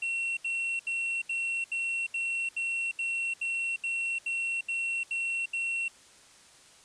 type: tone bursts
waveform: triangle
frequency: 2721 Hz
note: F7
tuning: 46 cents flat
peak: -27 dBFS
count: 14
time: 0.02-5.882 s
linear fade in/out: 5 ms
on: 350 ms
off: 74 ms
effects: white hiss -56 dBFS RMS until 6.84 s + resampled to 22050 Hz